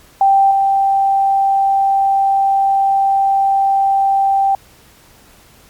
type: tone with level steps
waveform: sine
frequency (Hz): 784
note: G5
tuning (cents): 0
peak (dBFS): -7 / -10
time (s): 0.21-4.55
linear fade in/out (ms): 2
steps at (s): 0.51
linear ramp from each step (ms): 2
effects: pink hiss -46 dBFS RMS until 5.69 s + MP3 96 kbps